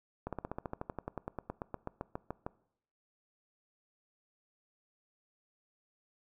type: slowing click train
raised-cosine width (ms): 1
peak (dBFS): -23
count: 23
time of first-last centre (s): 0.27-2.465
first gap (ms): 57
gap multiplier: 1.05
effects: noise-tail reverb RT60 0.7 s tail -21 dB re dry